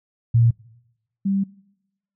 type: tone pair in turn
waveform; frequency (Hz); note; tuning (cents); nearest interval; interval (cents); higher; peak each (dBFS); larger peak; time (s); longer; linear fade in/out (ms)
sine; 116.54 / 196; A#2 / G3; 0 / 0; major sixth; 900; second; -12 / -18; first; 0.34-0.51 / 1.25-1.44; second; 10
effects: noise-tail reverb RT60 0.9 s tail -23 dB re dry